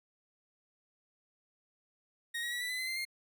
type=tone with pitch steps; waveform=30% pulse; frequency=1871 / 1904.8 / 1939.2 / 1974.3 / 2010 / 2046 / 2083 / 2121 Hz; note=A#6 / A#6 / B6 / B6 / B6 / C7 / C7 / C7; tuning=+6 / +37 / -32 / -1 / +30 / -39 / -8 / +23 cents; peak=-32 dBFS; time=2.34-3.052 s; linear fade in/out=10 ms; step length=89 ms; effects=none